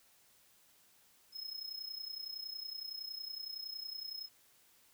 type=tone with amplitude modulation; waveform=square; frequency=5160 Hz; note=E8; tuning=38 cents flat; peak=-39 dBFS; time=1.32-4.29 s; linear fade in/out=50 ms; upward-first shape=sine; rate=30.8 Hz; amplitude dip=75%; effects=white hiss -67 dBFS RMS until 4.93 s